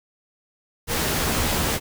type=noise with comb filter; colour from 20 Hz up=pink; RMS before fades=-23 dBFS; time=0.87-1.8 s; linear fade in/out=50 ms; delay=13 ms; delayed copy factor=+0.5; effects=none